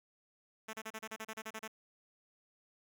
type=tone bursts; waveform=5% pulse; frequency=220 Hz; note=A3; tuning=in tune; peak=-30 dBFS; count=12; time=0.68-1.679 s; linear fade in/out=10 ms; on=53 ms; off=33 ms; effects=none